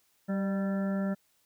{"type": "harmonic tone with a mistuned harmonic", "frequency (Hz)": 194.5, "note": "G3", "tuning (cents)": -13, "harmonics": [1, 2, 3, 4, 5, 7, 8, 9], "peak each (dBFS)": [-28, -43, -37, -49, -53, -45, -55, -47], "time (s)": [0.28, 1.15], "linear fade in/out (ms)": 20, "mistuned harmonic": 3, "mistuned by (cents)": 35, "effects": ["white hiss -70 dBFS RMS until 1.45 s"]}